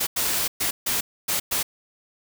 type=noise bursts at uneven times; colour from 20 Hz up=white; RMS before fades=-24 dBFS; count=6; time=0-0.07 / 0.16-0.48 / 0.6-0.71 / 0.86-1.01 / 1.28-1.4 / 1.51-1.63 s; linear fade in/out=10 ms; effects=none

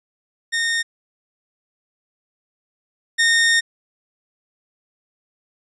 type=tone pair in turn; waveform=sawtooth; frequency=1839 / 1839 Hz; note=A#6 / A#6; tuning=-24 / -24 cents; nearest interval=unison; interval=0 cents; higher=neither; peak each=-15 / -10 dBFS; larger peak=second; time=0.52-0.83 / 3.18-3.61 s; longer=second; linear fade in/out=20 ms; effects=resampled to 22050 Hz

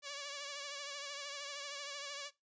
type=tone with vibrato; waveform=5% pulse; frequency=569 Hz; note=C#5; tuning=45 cents sharp; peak=-31 dBFS; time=0.02-2.31 s; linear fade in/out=50 ms; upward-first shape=triangle; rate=13 Hz; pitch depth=58 cents each way; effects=noise-tail reverb RT60 0.2 s tail -19 dB re dry + resampled to 16000 Hz

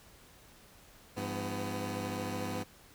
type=tone cluster; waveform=15% pulse; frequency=101.2 / 171.5 / 250.5 Hz; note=G#2 / F3 / B3; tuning=-44 / -31 / +25 cents; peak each=-32 / -36 / -32 dBFS; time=1.16-2.64 s; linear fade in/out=20 ms; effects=pink hiss -58 dBFS RMS until 2.94 s

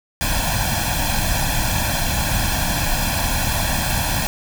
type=noise with comb filter; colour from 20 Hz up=pink; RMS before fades=-20 dBFS; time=0.21-4.27 s; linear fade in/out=0 ms; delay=1.2 ms; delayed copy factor=+0.9; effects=none

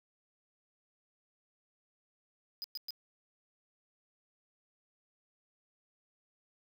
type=tone bursts; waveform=square; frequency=4978 Hz; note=D#8; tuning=in tune; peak=-38 dBFS; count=3; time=2.62-2.906 s; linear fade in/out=0 ms; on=22 ms; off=110 ms; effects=13-bit

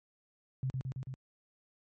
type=tone with echo; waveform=sine; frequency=130.81 Hz; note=C3; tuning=in tune; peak=-30 dBFS; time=0.63-0.7 s; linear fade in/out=0 ms; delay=110 ms; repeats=4; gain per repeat=-2 dB; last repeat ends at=1.14 s; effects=high-pass 60 Hz 12 dB/octave + MP3 32 kbps

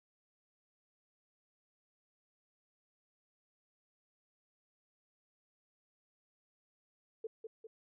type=tone with echo; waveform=sine; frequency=444 Hz; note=A4; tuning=16 cents sharp; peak=-37 dBFS; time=7.24-7.27 s; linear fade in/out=5 ms; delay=200 ms; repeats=2; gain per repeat=-5 dB; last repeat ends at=7.67 s; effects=none

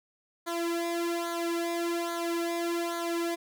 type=tone with flanger; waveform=sawtooth; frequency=340 Hz; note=F4; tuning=46 cents flat; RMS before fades=-31 dBFS; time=0.46-3.36 s; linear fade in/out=20 ms; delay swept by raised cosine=0.37 to 2.27 ms; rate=1.2 Hz; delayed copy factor=-0.85; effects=none

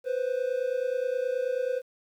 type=tone pair together; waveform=triangle; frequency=493.9 / 523.3 Hz; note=B4 / C5; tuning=0 / 0 cents; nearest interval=minor second; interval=100 cents; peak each=-27 dBFS; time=0.04-1.82 s; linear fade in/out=50 ms; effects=10-bit

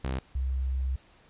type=tone pair in turn; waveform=sawtooth / sine; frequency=65.41 / 65.41 Hz; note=C2 / C2; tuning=0 / 0 cents; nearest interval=unison; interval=0 cents; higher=neither; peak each=-25 / -26 dBFS; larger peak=first; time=0.04-0.19 / 0.35-0.96 s; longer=second; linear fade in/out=5 ms; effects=pink hiss -59 dBFS RMS until 1.29 s + resampled to 8000 Hz

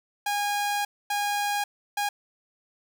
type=tone bursts at uneven times; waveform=sawtooth; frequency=819 Hz; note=G#5; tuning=24 cents flat; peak=-21 dBFS; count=3; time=0.26-0.85 / 1.1-1.64 / 1.97-2.09 s; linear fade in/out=5 ms; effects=none

